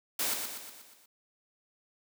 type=noise with echo; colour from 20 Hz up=white; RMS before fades=-31 dBFS; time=0.19-0.34 s; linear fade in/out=5 ms; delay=120 ms; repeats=6; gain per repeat=-5 dB; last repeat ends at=1.06 s; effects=high-pass 150 Hz 12 dB/octave